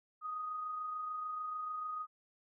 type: tone with amplitude modulation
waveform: sine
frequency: 1246 Hz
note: D#6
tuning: 2 cents sharp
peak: -36 dBFS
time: 0.21-2.07 s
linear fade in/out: 50 ms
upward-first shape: sine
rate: 26.8 Hz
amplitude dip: 30%
effects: none